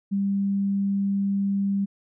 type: tone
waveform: sine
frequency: 198.1 Hz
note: G3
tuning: 18 cents sharp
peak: -21 dBFS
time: 0.11-1.86 s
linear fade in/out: 20 ms
effects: none